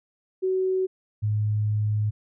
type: tone pair in turn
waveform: sine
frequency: 375.3 / 105.93 Hz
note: F#4 / G#2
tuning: +25 / +35 cents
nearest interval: octave + minor seventh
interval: 2190 cents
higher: first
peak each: -21 dBFS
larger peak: neither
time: 0.42-0.87 / 1.22-2.11 s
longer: second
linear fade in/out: 20 ms
effects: none